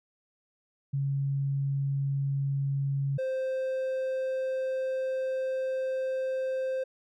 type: tone pair in turn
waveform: sine / triangle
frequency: 138.59 / 523.2 Hz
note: C#3 / C5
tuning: 0 / 0 cents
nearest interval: octave + major seventh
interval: 2300 cents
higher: second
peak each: -26 dBFS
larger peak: neither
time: 0.93-3.18 / 3.18-6.84 s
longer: second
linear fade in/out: 10 ms
effects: none